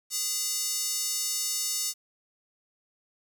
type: tone with high-pass filter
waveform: square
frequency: 410 Hz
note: G#4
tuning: 22 cents flat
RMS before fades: -30 dBFS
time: 0.1-1.94 s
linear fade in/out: 50 ms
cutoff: 6100 Hz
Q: 1.9
effects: 9-bit